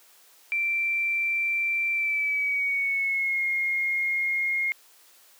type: tone with pitch glide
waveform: sine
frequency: 2349 to 2142 Hz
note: D7 to C7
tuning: 0 to +40 cents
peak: -23 dBFS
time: 0.52-4.72 s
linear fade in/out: 0 ms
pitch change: -160 cents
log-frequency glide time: 1.92-3.45 s
effects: white hiss -56 dBFS RMS until 5.39 s + high-pass 400 Hz 12 dB/octave